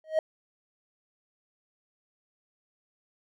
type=tone with exponential growth; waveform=triangle; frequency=630 Hz; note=D#5; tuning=21 cents sharp; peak=-15 dBFS; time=0.04-0.19 s; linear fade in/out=2 ms; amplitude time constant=31 ms; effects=tanh soft clip ceiling -13 dBFS